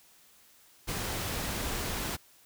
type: noise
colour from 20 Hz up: pink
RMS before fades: -34 dBFS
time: 0.87-2.17 s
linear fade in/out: 20 ms
effects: white hiss -60 dBFS RMS until 2.45 s